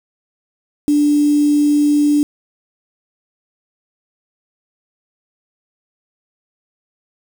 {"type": "tone with quantisation", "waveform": "sine", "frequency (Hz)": 293.7, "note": "D4", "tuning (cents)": 0, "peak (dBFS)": -10, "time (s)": [0.88, 2.23], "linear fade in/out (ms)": 0, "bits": 5, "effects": []}